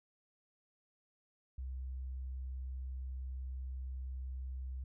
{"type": "tone", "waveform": "sine", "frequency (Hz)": 64.7, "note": "C2", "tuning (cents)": -19, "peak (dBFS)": -39, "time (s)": [1.58, 4.84], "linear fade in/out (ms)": 5, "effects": []}